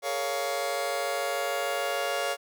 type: chord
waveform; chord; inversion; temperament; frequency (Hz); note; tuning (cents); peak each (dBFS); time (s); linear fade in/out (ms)
sawtooth; Bb minor seventh; third; just; 419.5 / 466.2 / 559.4 / 699.2; Ab4 / Bb4 / Db5 / F5; +17 / 0 / +16 / +2; -33 / -33 / -27 / -28; 0.02-2.37; 50
effects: none